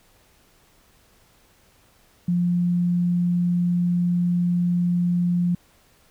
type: tone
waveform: sine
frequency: 175.6 Hz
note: F3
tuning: 10 cents sharp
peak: -18 dBFS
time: 2.28-5.55 s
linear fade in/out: 5 ms
effects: pink hiss -58 dBFS RMS until 6.1 s